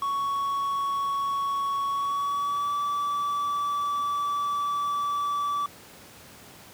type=tone with pitch glide; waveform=triangle; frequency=1114 to 1155.3 Hz; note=C#6 to D6; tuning=+8 to -29 cents; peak=-23 dBFS; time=0.02-5.66 s; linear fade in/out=2 ms; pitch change=+63 cents; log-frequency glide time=1.9-2.74 s; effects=pink hiss -48 dBFS RMS until 6.73 s + high-pass 100 Hz 12 dB/octave